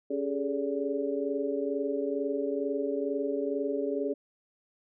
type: tone cluster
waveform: sine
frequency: 278.8 / 406.9 / 429.1 / 575 Hz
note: C#4 / G#4 / A4 / D5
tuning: +10 / -35 / -43 / -37 cents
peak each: -33 / -33 / -33 / -35 dBFS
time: 0.1-4.14 s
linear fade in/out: 10 ms
effects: none